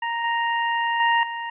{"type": "tone with level steps", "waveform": "25% pulse", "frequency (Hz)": 932.3, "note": "A#5", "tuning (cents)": 0, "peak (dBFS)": [-20, -17, -13, -24], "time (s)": [0.02, 1.5], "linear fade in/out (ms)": 5, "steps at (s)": [0.24, 1, 1.23], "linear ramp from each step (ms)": 2, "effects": ["resampled to 8000 Hz"]}